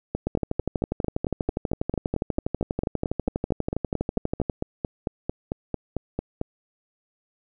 two click trains, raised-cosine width 2 ms, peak -12 / -11 dBFS, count 29 / 53, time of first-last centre 0.15-6.414 / 0.27-4.498 s, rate 4.47 / 12.3 Hz, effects none

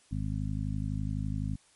harmonic tone, 51.91 Hz, G#1, in tune, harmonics 1 / 2 / 3 / 4 / 5, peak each -35 / -34 / -36 / -39 / -40 dBFS, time 0.11-1.56 s, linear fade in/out 10 ms, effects white hiss -63 dBFS RMS until 1.75 s + MP3 48 kbps

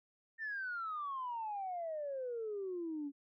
sine exponential sweep, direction down, 1825 to 277.2 Hz, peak -37 dBFS, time 0.38-3.12 s, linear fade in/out 50 ms, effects tanh soft clip ceiling -33 dBFS

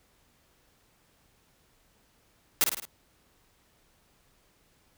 white noise with echo, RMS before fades -22 dBFS, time 2.61-2.64 s, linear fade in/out 0 ms, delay 53 ms, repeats 4, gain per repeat -5 dB, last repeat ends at 2.852 s, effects pink hiss -66 dBFS RMS until 4.97 s

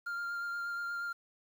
triangle tone with vibrato, 1396.9 Hz, F6, in tune, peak -33 dBFS, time 0.06-1.13 s, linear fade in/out 10 ms, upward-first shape sine, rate 8.4 Hz, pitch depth 13 cents each way, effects 10-bit

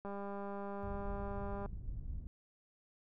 click train, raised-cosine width 1 ms, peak -31 dBFS, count 323, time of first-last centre 0.05-1.66 s, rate 200 Hz
pink low-pass noise, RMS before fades -43 dBFS, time 0.83-2.27 s, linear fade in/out 0 ms, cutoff 100 Hz, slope 12 dB/octave
effects none

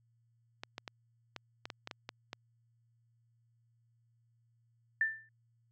clicks, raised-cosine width 0.2 ms, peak -23 dBFS, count 10, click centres 0.635 / 0.781 / 0.878 / 1.363 / 1.655 / 1.702 / 1.874 / 1.912 / 2.091 / 2.331 s
sine tone with exponential decay, 1777 Hz, A6, 17 cents sharp, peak -24 dBFS, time 5.01-5.29 s, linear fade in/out 2 ms, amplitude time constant 59 ms
effects added 116 Hz sine -69 dBFS peak until 5.71 s + low-pass 5000 Hz 12 dB/octave

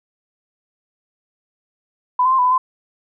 sine tone with pitch steps, 998 / 1035 / 1053 / 994 / 1004 / 1031 Hz, B5 / C6 / C6 / B5 / B5 / C6, +18 / -19 / +11 / +11 / +28 / -26 cents, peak -12 dBFS, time 2.19-2.58 s, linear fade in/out 5 ms, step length 65 ms, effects none

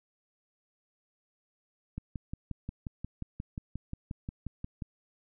click train, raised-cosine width 5 ms, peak -24 dBFS, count 17, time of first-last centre 1.98-4.822 s, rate 5.63 Hz, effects none

